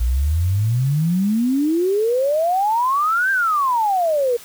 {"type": "exponential two-way sweep", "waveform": "sine", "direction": "up then down", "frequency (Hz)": [56.5, 1603, 464.4], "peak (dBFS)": -15, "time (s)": [0, 4.37], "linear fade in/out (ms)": 10, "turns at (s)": 3.31, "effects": ["white hiss -41 dBFS RMS until 4.44 s"]}